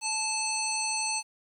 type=harmonic tone with a mistuned harmonic; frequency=874 Hz; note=A5; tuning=12 cents flat; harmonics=1 / 3 / 5 / 7 / 9; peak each=-34 / -34 / -34 / -34 / -34 dBFS; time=0.01-1.23 s; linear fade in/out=50 ms; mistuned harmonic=9; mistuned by=+52 cents; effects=10-bit